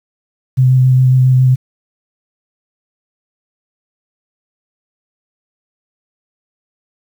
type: tone with vibrato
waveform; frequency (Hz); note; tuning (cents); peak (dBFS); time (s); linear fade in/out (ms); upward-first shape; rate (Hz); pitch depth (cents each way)
sine; 128.8; C3; -27; -6; 0.57-1.56; 20; square; 7.3; 11
effects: 7-bit